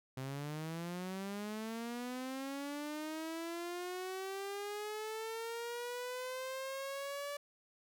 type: linear sweep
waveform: sawtooth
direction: up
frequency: 129.1 to 578 Hz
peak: -36 dBFS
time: 0.17-7.37 s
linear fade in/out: 5 ms
effects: none